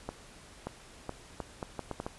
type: accelerating click train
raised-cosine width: 1 ms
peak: -21 dBFS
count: 9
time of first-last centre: 0.09-2.065 s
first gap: 580 ms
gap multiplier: 0.73
effects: pink hiss -53 dBFS RMS until 2.18 s + resampled to 24000 Hz